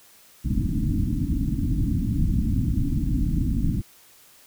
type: low-pass noise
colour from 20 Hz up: pink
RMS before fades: -23 dBFS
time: 0.44-3.82 s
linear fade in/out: 20 ms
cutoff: 310 Hz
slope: 96 dB/octave
effects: white hiss -53 dBFS RMS until 4.46 s